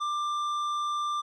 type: tone with tanh clipping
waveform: sine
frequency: 1186 Hz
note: D6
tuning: 17 cents sharp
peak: -29 dBFS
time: 0-1.22 s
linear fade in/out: 20 ms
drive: 10 dB
effects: none